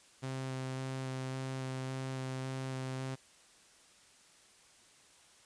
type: tone with vibrato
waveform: sawtooth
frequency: 131.4 Hz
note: C3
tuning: 8 cents sharp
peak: -33 dBFS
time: 0.22-3.16 s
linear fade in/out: 20 ms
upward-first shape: square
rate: 1.8 Hz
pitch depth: 8 cents each way
effects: white hiss -62 dBFS RMS until 5.45 s + resampled to 22050 Hz